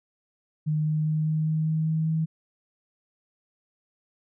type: tone with pitch steps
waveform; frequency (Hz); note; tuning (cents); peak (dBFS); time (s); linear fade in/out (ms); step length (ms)
sine; 153.4 / 154.29 / 155.18 / 156.08 / 156.99 / 157.89 / 158.81 / 159.73; D#3 / D#3 / D#3 / D#3 / D#3 / D#3 / D#3 / D#3; -24 / -14 / -4 / +6 / +16 / +26 / +36 / +46; -22; 0.66-2.26; 20; 200
effects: none